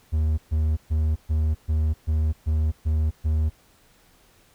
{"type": "tone bursts", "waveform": "triangle", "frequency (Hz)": 77.78, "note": "D#2", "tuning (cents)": 0, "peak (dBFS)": -17, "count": 9, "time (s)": [0.12, 3.5], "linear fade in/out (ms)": 20, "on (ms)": 260, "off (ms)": 130, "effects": ["pink hiss -58 dBFS RMS until 4.54 s"]}